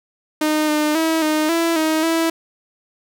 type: tone with pitch steps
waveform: sawtooth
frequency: 307 / 302.4 / 322.8 / 308.1 / 333.3 / 315.2 / 328.2 Hz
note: D#4 / D#4 / E4 / D#4 / E4 / D#4 / E4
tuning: -23 / -49 / -36 / -17 / +19 / +23 / -8 cents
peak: -12 dBFS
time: 0.41-2.3 s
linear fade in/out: 5 ms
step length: 270 ms
effects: none